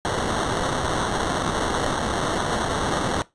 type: noise with sample-and-hold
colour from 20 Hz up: white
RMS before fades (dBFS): -24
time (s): 0.05-3.22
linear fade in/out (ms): 0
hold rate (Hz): 2450
effects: noise-tail reverb RT60 0.2 s tail -19 dB re dry + resampled to 22050 Hz